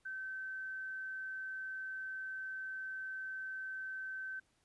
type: tone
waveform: sine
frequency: 1540 Hz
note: G6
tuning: 31 cents flat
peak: -40 dBFS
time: 0.05-4.4 s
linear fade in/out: 10 ms
effects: pink hiss -75 dBFS RMS until 4.64 s + resampled to 24000 Hz